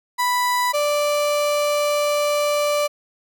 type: tone pair in turn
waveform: 35% pulse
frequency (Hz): 987.8 / 587.3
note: B5 / D5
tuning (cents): 0 / 0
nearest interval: major sixth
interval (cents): 900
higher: first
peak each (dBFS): -16 / -16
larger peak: neither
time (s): 0.18-0.73 / 0.73-2.88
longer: second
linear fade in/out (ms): 20
effects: none

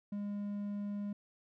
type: tone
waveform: triangle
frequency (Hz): 204.1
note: G#3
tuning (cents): -30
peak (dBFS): -34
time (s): 0.12-1.13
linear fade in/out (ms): 5
effects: none

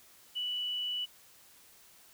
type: tone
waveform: sine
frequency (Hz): 2960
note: F#7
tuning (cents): 0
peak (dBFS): -32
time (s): 0.35-1.06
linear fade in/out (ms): 20
effects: white hiss -59 dBFS RMS until 2.13 s

